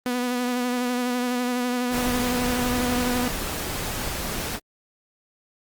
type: tone with vibrato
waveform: sawtooth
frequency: 246.9 Hz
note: B3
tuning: in tune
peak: -19 dBFS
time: 0.06-3.28 s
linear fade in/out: 0 ms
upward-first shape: sine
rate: 12 Hz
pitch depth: 26 cents each way
type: noise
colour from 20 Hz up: pink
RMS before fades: -29 dBFS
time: 1.9-4.6 s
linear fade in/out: 50 ms
effects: Opus 32 kbps